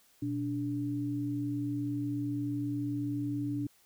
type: tone pair together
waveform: sine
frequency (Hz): 122 / 290.3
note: B2 / D4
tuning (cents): -21 / -20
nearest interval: octave + minor third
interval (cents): 1501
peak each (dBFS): -36 / -32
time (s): 0.22-3.67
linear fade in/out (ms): 5
effects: white hiss -65 dBFS RMS until 3.85 s